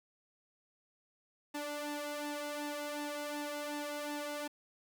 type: tone with flanger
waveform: sawtooth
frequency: 293.7 Hz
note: D4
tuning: in tune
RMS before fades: -40 dBFS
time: 1.54-4.48 s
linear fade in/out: 10 ms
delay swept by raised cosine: 1.1 to 2.01 ms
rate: 2.7 Hz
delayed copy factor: +0.75
effects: 10-bit